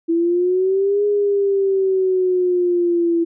sine exponential two-way sweep, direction up then down, 329.6 to 413.6 to 334.2 Hz, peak -14 dBFS, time 0.08-3.25 s, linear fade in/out 20 ms, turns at 1.05 s, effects none

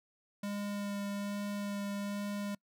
square tone with vibrato, 202.7 Hz, G#3, 42 cents flat, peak -36 dBFS, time 0.43-2.55 s, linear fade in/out 5 ms, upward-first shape sine, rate 1.2 Hz, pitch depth 10 cents each way, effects noise-tail reverb RT60 0.1 s tail -26 dB re dry

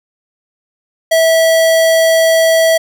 square tone, 652 Hz, E5, 19 cents flat, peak -8 dBFS, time 1.11-2.78 s, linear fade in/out 10 ms, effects none

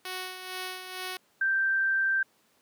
5% pulse tone with tremolo, 370 Hz, F#4, in tune, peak -22 dBFS, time 0.05-1.17 s, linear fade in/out 2 ms, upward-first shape sine, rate 2.2 Hz, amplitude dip 55%
sine tone, 1568 Hz, G6, in tune, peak -23 dBFS, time 1.41-2.23 s, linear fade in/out 5 ms
effects pink hiss -66 dBFS RMS until 2.61 s + high-pass 200 Hz 12 dB/octave

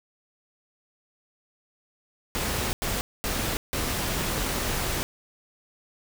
pink noise bursts at uneven times, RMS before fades -28 dBFS, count 4, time 2.35-2.73 / 2.82-3.01 / 3.24-3.57 / 3.73-5.03 s, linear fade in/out 0 ms, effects none

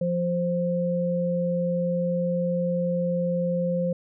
sine tone pair together, 174.86 / 524 Hz, F3 / C5, +2 / +2 cents, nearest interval octave + perfect fifth, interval 1900 cents, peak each -25 dBFS, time 0.01-3.93 s, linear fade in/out 5 ms, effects none

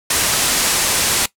white low-pass noise, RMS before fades -17 dBFS, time 0.1-1.26 s, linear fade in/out 5 ms, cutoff 11000 Hz, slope 24 dB/octave, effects noise-tail reverb RT60 0.1 s tail -18 dB re dry

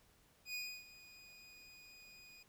25% pulse tone with ADSR envelope, 2474 Hz, D#7, 10 cents flat, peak -36 dBFS, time 0.45-2.43 s, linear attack 95 ms, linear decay 290 ms, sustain -17 dB, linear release 5 ms, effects pink hiss -70 dBFS RMS until 2.48 s

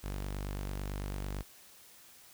sawtooth tone, 49 Hz, G1, in tune, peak -32 dBFS, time 0.03-1.43 s, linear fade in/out 20 ms, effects white hiss -57 dBFS RMS until 2.33 s

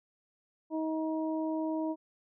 harmonic tone, 316.6 Hz, D#4, 30 cents sharp, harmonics 1 / 2 / 3, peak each -31 / -37 / -41 dBFS, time 0.7-1.96 s, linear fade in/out 50 ms, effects none

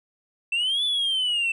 sine linear two-way sweep, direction up then down, 2655 to 3496 to 2655 Hz, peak -19 dBFS, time 0.52-1.52 s, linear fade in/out 5 ms, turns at 0.84 s, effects tanh soft clip ceiling -20 dBFS

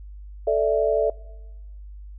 sine chord, A suspended fourth, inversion none, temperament equal, 440 / 587.3 / 659.3 Hz, A4 / D5 / E5, 0 / 0 / 0 cents, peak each -22 dBFS, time 0.47-1.1 s, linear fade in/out 5 ms, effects noise-tail reverb RT60 1.0 s tail -22 dB re dry + added 50 Hz sine -37 dBFS peak until 2.18 s

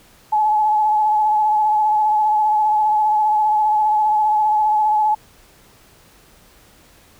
sine tone with vibrato, 853 Hz, G#5, 46 cents sharp, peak -13 dBFS, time 0.32-5.15 s, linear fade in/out 10 ms, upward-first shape sine, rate 15 Hz, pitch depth 27 cents each way, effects pink hiss -50 dBFS RMS until 7.19 s

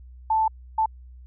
sine tone bursts at uneven times, 880 Hz, A5, in tune, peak -18 dBFS, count 2, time 0.3-0.48 / 0.78-0.86 s, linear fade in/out 5 ms, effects added 62 Hz sine -42 dBFS peak until 1.26 s

